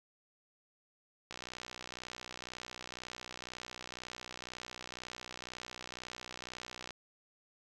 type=click train; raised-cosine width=0.2 ms; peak=-26 dBFS; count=348; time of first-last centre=1.31-6.907 s; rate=62 Hz; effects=none